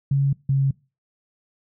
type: tone pair in turn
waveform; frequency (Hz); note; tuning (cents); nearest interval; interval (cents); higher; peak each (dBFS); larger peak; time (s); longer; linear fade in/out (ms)
sine; 138.59 / 136.45; C#3 / C#3; 0 / -27; unison; 27; first; -16; neither; 0.11-0.33 / 0.49-0.71; neither; 5
effects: noise-tail reverb RT60 0.3 s tail -23 dB re dry